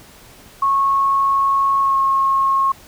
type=tone with pitch glide; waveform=sine; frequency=1097 to 1084.4 Hz; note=C#6 to C#6; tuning=-18 to -38 cents; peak=-13 dBFS; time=0.62-2.72 s; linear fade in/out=5 ms; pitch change=-20 cents; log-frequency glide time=1.81-1.97 s; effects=pink hiss -44 dBFS RMS until 2.87 s